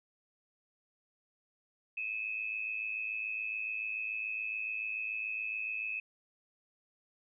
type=tone pair together; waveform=sine; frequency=2489 / 2596 Hz; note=D#7 / E7; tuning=0 / -27 cents; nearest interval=minor second; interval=73 cents; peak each=-39 / -36 dBFS; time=1.97-6 s; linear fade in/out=5 ms; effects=none